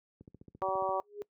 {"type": "click train", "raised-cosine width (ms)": 3, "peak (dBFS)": -37, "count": 11, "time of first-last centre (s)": [0.21, 0.89], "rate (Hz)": 14.7}
{"type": "harmonic tone", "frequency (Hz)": 190.2, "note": "F#3", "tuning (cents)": 48, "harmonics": [2, 3, 4, 5, 6], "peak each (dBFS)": [-38, -34, -35, -35, -36], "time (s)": [0.62, 1], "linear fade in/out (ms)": 0}
{"type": "tone with exponential growth", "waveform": "sine", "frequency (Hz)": 412.3, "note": "G#4", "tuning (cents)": -13, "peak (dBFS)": -33, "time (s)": [1.03, 1.22], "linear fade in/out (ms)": 0, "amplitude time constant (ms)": 41}
{"effects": ["noise-tail reverb RT60 0.1 s tail -21 dB re dry", "high-pass 80 Hz 12 dB/octave"]}